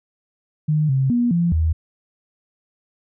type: tone with pitch steps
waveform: sine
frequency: 152.8 / 133.6 / 240.5 / 171.2 / 80.1 Hz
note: D#3 / C3 / B3 / F3 / E2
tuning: -31 / +36 / -46 / -34 / -49 cents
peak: -15 dBFS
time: 0.68-1.73 s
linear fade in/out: 10 ms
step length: 210 ms
effects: none